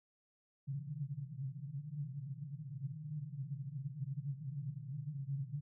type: band-pass noise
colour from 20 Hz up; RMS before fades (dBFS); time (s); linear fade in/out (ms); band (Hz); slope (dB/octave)
pink; -43; 0.67-5.61; 10; 130 to 150; 96
effects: none